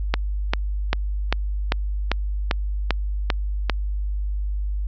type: click train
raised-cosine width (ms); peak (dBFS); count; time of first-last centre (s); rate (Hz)
0.3; -3; 10; 0.14-3.697; 2.53
effects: added 50 Hz sine -22 dBFS peak until 4.87 s + resampled to 16000 Hz